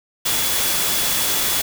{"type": "tone in noise", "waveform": "sine", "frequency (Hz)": 3400, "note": "G#7", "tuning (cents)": 40, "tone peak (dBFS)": -29, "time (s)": [0.25, 1.62], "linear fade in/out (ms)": 10, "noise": "white", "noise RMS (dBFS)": -20, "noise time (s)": [0.25, 1.62], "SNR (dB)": -12, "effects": []}